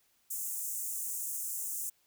pink high-pass noise, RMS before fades -37 dBFS, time 0.3-1.9 s, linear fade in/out 10 ms, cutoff 6800 Hz, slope 48 dB/octave, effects white hiss -71 dBFS RMS until 2.06 s

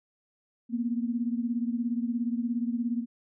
sine beating tone pair, 233.1 / 250.1 Hz, A#3 / B3, 0 / +22 cents, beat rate 17 Hz, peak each -28 / -32 dBFS, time 0.69-3.06 s, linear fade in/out 50 ms, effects none

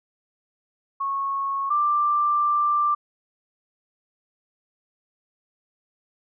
sine tone pair in turn, 1100 / 1181.1 Hz, C#6 / D6, -14 / +9 cents, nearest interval minor second, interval 123 cents, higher second, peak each -23 / -18 dBFS, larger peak second, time 1-1.7 / 1.7-2.95 s, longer second, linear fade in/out 10 ms, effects none

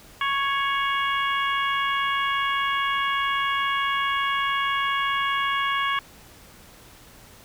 harmonic tone with a mistuned harmonic, 554.4 Hz, C#5, in tune, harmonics 2 / 3 / 4 / 5 / 6, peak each -24 / -28 / -30 / -32 / -34 dBFS, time 0.21-5.99 s, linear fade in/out 2 ms, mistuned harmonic 5, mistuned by +34 cents, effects pink hiss -49 dBFS RMS until 7.44 s

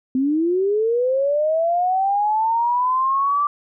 sine linear sweep, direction up, 253.1 to 1174.7 Hz, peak -16 dBFS, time 0.15-3.47 s, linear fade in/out 2 ms, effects none

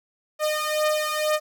sawtooth beating tone pair, 610 / 612.1 Hz, D#5 / D#5, -34 / -28 cents, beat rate 2.1 Hz, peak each -20 / -22 dBFS, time 0.39-1.4 s, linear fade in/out 50 ms, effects none

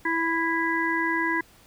harmonic tone, 330 Hz, E4, 2 cents sharp, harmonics 1 / 3 / 5 / 6, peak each -28 / -28 / -28 / -28 dBFS, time 0.05-1.41 s, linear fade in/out 5 ms, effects pink hiss -55 dBFS RMS until 1.66 s

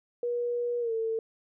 sine tone with pitch glide, 481 to 448.8 Hz, B4 to A4, -46 to +34 cents, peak -27 dBFS, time 0.23-1.19 s, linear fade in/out 2 ms, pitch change -120 cents, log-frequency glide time 0.8-0.93 s, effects none

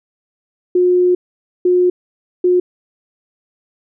sine tone bursts at uneven times, 359.9 Hz, F#4, 48 cents flat, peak -9 dBFS, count 3, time 0.75-1.15 / 1.65-1.9 / 2.44-2.6 s, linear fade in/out 5 ms, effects none

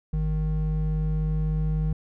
triangle tone pair together, 51.91 / 155.56 Hz, G#1 / D#3, 0 / 0 cents, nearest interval octave + perfect fifth, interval 1900 cents, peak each -23 dBFS, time 0.13-1.93 s, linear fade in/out 5 ms, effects none

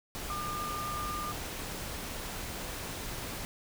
sine tone in noise, 1203 Hz, D6, 41 cents sharp, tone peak -35 dBFS, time 0.3-1.32 s, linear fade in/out 0 ms, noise pink, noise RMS -39 dBFS, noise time 0.15-3.45 s, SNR +1 dB, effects none

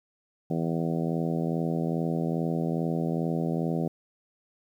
harmonic tone, 82.41 Hz, E2, in tune, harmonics 2 / 3 / 4 / 5 / 6 / 7 / 8 / 9, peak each -28 / -32 / -34 / -36 / -38 / -39 / -40 / -41 dBFS, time 0.5-3.88 s, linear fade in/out 5 ms, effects 10-bit

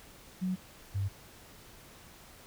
sine tone pair in turn, 185 / 98.48 Hz, F#3 / G2, 0 / +8 cents, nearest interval major seventh, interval 1092 cents, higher first, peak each -29 / -29 dBFS, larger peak neither, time 0.41-0.56 / 0.94-1.09 s, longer neither, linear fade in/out 20 ms, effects pink hiss -54 dBFS RMS until 2.46 s

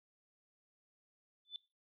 sine tone with exponential growth, 3509 Hz, A7, 5 cents flat, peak -37 dBFS, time 1.45-1.56 s, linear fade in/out 1 ms, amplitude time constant 22 ms, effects noise-tail reverb RT60 0.3 s tail -21 dB re dry

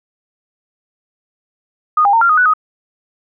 sine tone with pitch steps, 1233 / 807 / 913 / 1384 / 1246 / 1481 / 1255 Hz, D#6 / G#5 / A#5 / F6 / D#6 / F#6 / D#6, -16 / -50 / -36 / -16 / +2 / +1 / +15 cents, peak -8 dBFS, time 1.97-2.537 s, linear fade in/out 5 ms, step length 81 ms, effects none

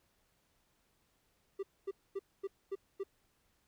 triangle tone bursts, 392 Hz, G4, in tune, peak -33 dBFS, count 6, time 1.59-3.036 s, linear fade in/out 10 ms, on 41 ms, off 240 ms, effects pink hiss -75 dBFS RMS until 3.67 s

